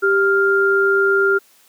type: tone pair together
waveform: sine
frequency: 392.6 / 1399 Hz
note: G4 / F6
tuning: +3 / +3 cents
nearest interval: octave + minor seventh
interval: 2200 cents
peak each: -15 dBFS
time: 0.02-1.39 s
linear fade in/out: 20 ms
effects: white hiss -53 dBFS RMS until 1.68 s + high-pass 200 Hz 12 dB/octave